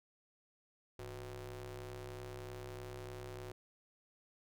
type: ring-modulated tone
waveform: sawtooth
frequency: 133.3 Hz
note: C3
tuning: 33 cents sharp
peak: -38 dBFS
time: 0.99-3.52 s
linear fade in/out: 2 ms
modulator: 235 Hz
effects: none